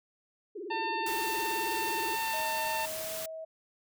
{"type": "tone with vibrato", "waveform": "sine", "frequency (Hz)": 376.9, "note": "F#4", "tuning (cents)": 32, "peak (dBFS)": -37, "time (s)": [0.55, 2.16], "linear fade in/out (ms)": 10, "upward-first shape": "triangle", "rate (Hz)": 19, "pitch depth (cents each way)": 290}
{"type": "harmonic tone", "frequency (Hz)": 899, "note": "A5", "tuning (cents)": 37, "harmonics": [1, 2, 3, 4, 5], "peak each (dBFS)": [-32, -39, -38, -46, -45], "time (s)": [0.7, 2.86], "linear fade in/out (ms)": 10}
{"type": "noise", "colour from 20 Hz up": "white", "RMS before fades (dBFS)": -39, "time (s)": [1.06, 3.26], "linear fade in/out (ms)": 5}
{"type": "tone with pitch glide", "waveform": "sine", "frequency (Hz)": [631, 641.7], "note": ["D#5", "E5"], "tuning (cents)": [24, -47], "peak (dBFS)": -38, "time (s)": [2.33, 3.45], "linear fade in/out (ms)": 10, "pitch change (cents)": 29, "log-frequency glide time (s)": [2.87, 3.09]}
{"effects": []}